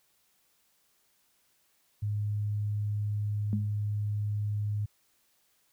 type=tone; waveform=sine; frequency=104.2 Hz; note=G#2; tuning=6 cents sharp; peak=-28 dBFS; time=2.02-4.86 s; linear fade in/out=10 ms
type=tone with exponential decay; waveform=sine; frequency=207.7 Hz; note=G#3; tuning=in tune; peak=-25 dBFS; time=3.53-3.76 s; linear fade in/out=0 ms; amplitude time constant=48 ms
effects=white hiss -70 dBFS RMS until 5.72 s